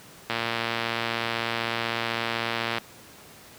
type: click train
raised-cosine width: 0.3 ms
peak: -10 dBFS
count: 289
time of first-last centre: 0.3-2.783 s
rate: 116 Hz
effects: pink hiss -48 dBFS RMS until 3.58 s + high-pass 100 Hz 12 dB/octave